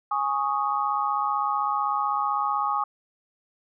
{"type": "chord", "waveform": "sine", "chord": "Ab suspended fourth", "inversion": "none", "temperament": "equal", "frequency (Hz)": [830.6, 1108.7, 1244.5], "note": ["Ab5", "Db6", "Eb6"], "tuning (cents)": [0, 0, 0], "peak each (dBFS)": -27, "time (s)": [0.11, 2.84], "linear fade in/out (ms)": 5, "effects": []}